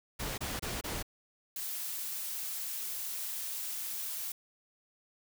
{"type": "noise bursts", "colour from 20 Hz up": "pink", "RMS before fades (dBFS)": -37, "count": 4, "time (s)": [0.19, 1.028], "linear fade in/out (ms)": 10, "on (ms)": 190, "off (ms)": 26}
{"type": "noise", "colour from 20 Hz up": "blue", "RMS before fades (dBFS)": -38, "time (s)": [1.56, 4.32], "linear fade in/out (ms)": 2}
{"effects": []}